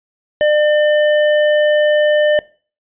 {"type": "tone with tanh clipping", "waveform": "sine", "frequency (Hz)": 600, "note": "D5", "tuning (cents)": 37, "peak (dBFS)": -12, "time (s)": [0.41, 2.39], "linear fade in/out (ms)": 0, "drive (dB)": 17, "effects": ["noise-tail reverb RT60 0.4 s tail -21 dB re dry", "resampled to 8000 Hz"]}